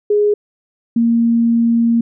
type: tone pair in turn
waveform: sine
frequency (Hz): 415.3 / 232.3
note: G#4 / A#3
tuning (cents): 0 / -6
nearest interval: minor seventh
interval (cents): 1006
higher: first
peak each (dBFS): -10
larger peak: neither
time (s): 0.1-0.34 / 0.96-2.01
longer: second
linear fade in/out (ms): 5
effects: none